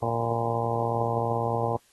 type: harmonic tone with a mistuned harmonic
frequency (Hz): 116.54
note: A#2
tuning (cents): 0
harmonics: 1 / 2 / 3 / 4 / 5 / 6 / 7 / 8 / 9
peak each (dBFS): -30 / -37 / -38 / -31 / -33 / -34 / -31 / -37 / -36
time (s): 0.02-1.77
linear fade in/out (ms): 5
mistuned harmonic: 9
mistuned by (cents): -42
effects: white hiss -62 dBFS RMS until 1.92 s + AAC 32 kbps

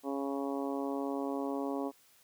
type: harmonic tone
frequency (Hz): 138.59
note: C#3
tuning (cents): 0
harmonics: 2 / 3 / 4 / 5 / 6 / 7 / 8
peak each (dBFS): -35 / -39 / -41 / -43 / -45 / -46 / -47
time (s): 0.03-1.92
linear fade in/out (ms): 50
effects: white hiss -64 dBFS RMS until 2.23 s + high-pass 80 Hz 12 dB/octave

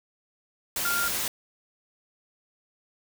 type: tone in noise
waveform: sine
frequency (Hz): 1398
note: F6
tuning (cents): +1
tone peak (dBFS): -26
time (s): 0.85-1.08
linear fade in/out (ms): 2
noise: white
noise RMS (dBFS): -29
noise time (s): 0.76-1.28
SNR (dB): 0
effects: none

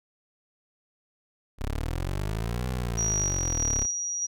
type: linear two-way sweep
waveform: 20% pulse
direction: up then down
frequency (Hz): 31.92 to 63.9 to 31.92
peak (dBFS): -23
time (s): 1.58-3.87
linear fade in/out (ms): 50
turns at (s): 2.7
type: tone with tremolo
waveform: sine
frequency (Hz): 5760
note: F#8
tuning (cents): -47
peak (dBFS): -25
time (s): 2.97-4.27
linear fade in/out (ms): 20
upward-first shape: square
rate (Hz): 1.6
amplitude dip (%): 30
effects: none

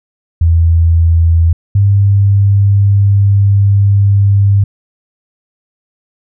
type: tone pair in turn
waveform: sine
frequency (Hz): 83.1 / 99.95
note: E2 / G2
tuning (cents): +15 / +34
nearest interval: minor third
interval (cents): 319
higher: second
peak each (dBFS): -5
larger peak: neither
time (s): 0.41-1.53 / 1.75-4.64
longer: second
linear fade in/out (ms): 5
effects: none

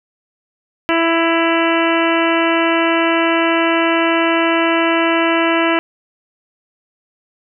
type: harmonic tone with a mistuned harmonic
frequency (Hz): 331.6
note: E4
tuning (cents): +10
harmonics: 1 / 2 / 3 / 4 / 5 / 6 / 7 / 8 / 9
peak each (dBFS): -16 / -19 / -21 / -22 / -23 / -24 / -24 / -25 / -26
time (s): 0.89-5.79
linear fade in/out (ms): 0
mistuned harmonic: 8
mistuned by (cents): +26
effects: none

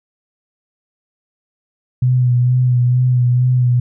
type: tone with vibrato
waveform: sine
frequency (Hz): 124.7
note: B2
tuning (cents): +17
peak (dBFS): -10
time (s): 2.02-3.8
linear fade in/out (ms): 5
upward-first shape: sine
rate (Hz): 2.2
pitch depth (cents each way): 29
effects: none

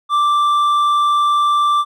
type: tone with hard clipping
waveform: sine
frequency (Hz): 1174.7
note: D6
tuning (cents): 0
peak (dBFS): -13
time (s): 0.09-1.85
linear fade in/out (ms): 50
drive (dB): 5
effects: none

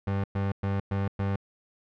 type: tone bursts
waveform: 30% pulse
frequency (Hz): 98.5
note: G2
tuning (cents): +9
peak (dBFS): -23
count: 5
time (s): 0.07-1.36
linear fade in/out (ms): 5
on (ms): 170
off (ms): 110
effects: low-pass 2000 Hz 12 dB/octave

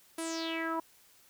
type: tone with low-pass filter sweep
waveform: sawtooth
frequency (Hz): 327.2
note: E4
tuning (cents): -13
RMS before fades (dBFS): -35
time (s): 0.18-0.8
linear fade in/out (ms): 5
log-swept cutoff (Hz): 11000 to 960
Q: 5.5
effects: white hiss -62 dBFS RMS until 1.29 s

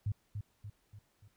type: tone with echo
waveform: sine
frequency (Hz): 103.1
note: G#2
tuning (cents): -12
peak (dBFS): -30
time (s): 0.06-0.12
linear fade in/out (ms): 5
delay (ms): 290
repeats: 4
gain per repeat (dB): -6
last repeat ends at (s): 1.28
effects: pink hiss -74 dBFS RMS until 1.36 s

